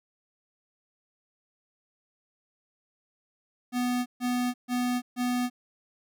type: tone bursts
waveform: square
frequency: 246.9 Hz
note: B3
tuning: in tune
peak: -26 dBFS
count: 4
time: 3.72-5.5 s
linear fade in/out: 50 ms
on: 340 ms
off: 140 ms
effects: none

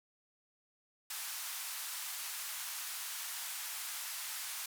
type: band-pass noise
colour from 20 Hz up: white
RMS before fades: -42 dBFS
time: 1.1-4.66 s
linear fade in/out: 5 ms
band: 860 to 15000 Hz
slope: 24 dB/octave
effects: none

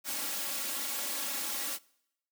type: noise with comb filter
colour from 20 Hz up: white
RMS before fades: -35 dBFS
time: 0.04-1.79 s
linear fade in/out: 50 ms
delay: 3.6 ms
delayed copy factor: +0.95
effects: noise-tail reverb RT60 0.8 s tail -24 dB re dry + high-pass 200 Hz 12 dB/octave

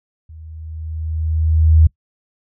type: tone with level ramp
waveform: sine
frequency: 79.4 Hz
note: D#2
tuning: 36 cents sharp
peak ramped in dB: -35 to -5 dBFS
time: 0.29-1.87 s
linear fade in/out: 5 ms
effects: noise-tail reverb RT60 0.1 s tail -24 dB re dry

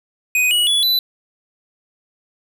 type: tone with pitch steps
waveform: square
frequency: 2497 / 2918 / 3411 / 3987 Hz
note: D#7 / F#7 / G#7 / B7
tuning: +6 / -25 / +46 / +16 cents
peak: -14 dBFS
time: 0.35-0.99 s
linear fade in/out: 2 ms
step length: 160 ms
effects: none

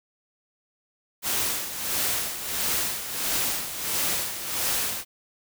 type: noise with tremolo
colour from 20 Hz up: white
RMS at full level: -25 dBFS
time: 1.22-5.05 s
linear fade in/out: 50 ms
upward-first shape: sine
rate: 1.5 Hz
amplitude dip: 65%
effects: none

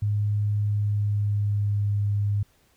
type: tone with pitch glide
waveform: sine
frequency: 103.83 to 102.28 Hz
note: G#2 to G#2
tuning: 0 to -26 cents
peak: -21 dBFS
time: 0.02-2.43 s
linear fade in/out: 5 ms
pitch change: -26 cents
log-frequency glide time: 0.62-1.92 s
effects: pink hiss -63 dBFS RMS until 2.76 s

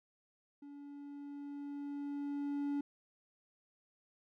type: tone with level ramp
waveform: triangle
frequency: 285.5 Hz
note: D4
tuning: 49 cents flat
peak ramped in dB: -47 to -31 dBFS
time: 0.62-2.81 s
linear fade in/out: 5 ms
effects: none

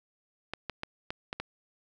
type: clicks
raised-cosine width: 0.3 ms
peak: -18 dBFS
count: 6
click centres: 0.536 / 0.697 / 0.834 / 1.105 / 1.329 / 1.4 s
effects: none

